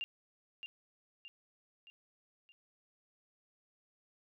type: tone with echo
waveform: sine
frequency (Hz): 2794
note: F7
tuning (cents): 0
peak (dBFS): -36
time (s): 0.01-0.04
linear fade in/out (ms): 0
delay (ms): 620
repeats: 4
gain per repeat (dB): -6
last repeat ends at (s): 2.52
effects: none

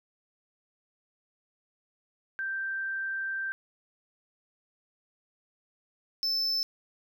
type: tone pair in turn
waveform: sine / triangle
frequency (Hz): 1568 / 5274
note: G6 / E8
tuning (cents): 0 / 0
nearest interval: octave + major sixth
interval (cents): 2100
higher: second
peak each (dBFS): -30 / -25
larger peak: second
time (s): 2.39-3.52 / 6.23-6.63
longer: first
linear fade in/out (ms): 0
effects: none

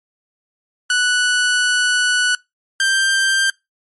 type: tone pair in turn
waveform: sawtooth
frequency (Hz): 1480 / 1575.8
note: F#6 / G6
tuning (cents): 0 / +9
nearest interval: minor second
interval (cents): 109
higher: second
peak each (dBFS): -10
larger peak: neither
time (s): 0.9-2.35 / 2.8-3.5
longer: first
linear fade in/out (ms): 2
effects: noise-tail reverb RT60 0.2 s tail -23 dB re dry + MP3 48 kbps

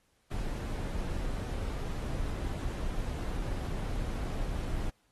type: noise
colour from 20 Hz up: brown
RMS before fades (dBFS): -34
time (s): 0.31-4.9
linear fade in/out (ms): 5
effects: pink hiss -72 dBFS RMS until 5.11 s + AAC 32 kbps

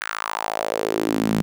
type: tone with high-pass filter sweep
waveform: sawtooth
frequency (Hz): 54.2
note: A1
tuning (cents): -25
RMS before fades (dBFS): -24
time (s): 0.01-1.42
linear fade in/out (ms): 0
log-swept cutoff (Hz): 1600 to 180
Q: 3.4
effects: none

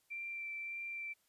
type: tone with vibrato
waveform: sine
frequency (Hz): 2350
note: D7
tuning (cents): +1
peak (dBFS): -40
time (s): 0.1-1.14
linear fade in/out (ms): 20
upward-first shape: sine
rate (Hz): 1.7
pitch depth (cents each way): 11
effects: white hiss -75 dBFS RMS until 1.28 s + resampled to 32000 Hz

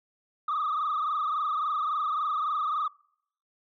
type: tone with frequency modulation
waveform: sine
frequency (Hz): 1217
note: D#6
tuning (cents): -39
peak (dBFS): -24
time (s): 0.48-2.88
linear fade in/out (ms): 5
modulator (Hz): 23.6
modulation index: 2.7
effects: noise-tail reverb RT60 0.7 s tail -26 dB re dry + tanh soft clip ceiling -23 dBFS

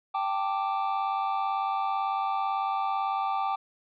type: chord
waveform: triangle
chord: G suspended second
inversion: none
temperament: just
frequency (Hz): 784 / 882 / 1176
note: G5 / A5 / D6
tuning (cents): 0 / +4 / +2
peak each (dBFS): -27 / -31 / -29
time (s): 0.14-3.56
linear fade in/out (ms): 10
effects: resampled to 11025 Hz

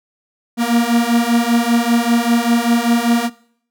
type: beating tone pair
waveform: 45% pulse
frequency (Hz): 232.5 / 237.6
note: A#3 / A#3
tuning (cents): -4 / +33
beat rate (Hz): 5.1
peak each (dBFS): -16 / -15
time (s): 0.57-3.3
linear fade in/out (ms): 50
effects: noise-tail reverb RT60 0.6 s tail -21 dB re dry

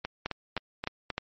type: two click trains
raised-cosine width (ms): 0.3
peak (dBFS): -16 / -14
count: 5 / 4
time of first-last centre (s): 0.05-1.103 / 0.26-1.18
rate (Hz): 3.8 / 3.26
effects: MP3 32 kbps

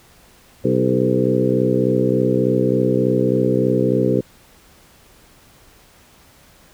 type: harmonic tone with a mistuned harmonic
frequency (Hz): 63.4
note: B1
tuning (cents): +46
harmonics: 2 / 3 / 4 / 5 / 6 / 7 / 8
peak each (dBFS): -22 / -22 / -22 / -22 / -22 / -22 / -22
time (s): 0.64-4.21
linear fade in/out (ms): 10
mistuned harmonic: 6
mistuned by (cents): +37
effects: pink hiss -50 dBFS RMS until 6.73 s

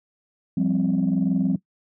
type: chord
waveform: sine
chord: F suspended second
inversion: none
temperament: equal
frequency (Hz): 174.61 / 196 / 261.6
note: F3 / G3 / C4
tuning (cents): 0 / 0 / 0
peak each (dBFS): -22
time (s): 0.57-1.56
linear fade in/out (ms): 5
effects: noise-tail reverb RT60 0.1 s tail -18 dB re dry + tanh soft clip ceiling -13 dBFS

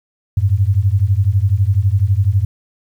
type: beating tone pair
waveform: sine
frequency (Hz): 92.5 / 104.5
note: F#2 / G#2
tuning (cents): 0 / +11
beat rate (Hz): 12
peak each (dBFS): -14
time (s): 0.37-2.45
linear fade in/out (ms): 5
effects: 8-bit

